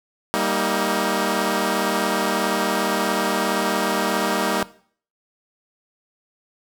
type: chord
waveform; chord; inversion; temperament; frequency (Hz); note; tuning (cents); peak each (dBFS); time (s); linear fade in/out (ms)
10% pulse; Eb major; first; equal with one note detuned; 196 / 233.1 / 314.9; G3 / Bb3 / Eb4; 0 / 0 / +21; -16; 0.34-4.63; 0
effects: noise-tail reverb RT60 0.5 s tail -18 dB re dry